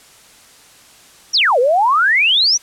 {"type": "exponential two-way sweep", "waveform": "sine", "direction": "down then up", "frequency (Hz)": [6120, 466.2, 6120], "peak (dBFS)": -10, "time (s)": [1.33, 2.58], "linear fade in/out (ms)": 20, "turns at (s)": 1.59, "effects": ["white hiss -45 dBFS RMS until 2.62 s", "low-pass 10000 Hz 12 dB/octave"]}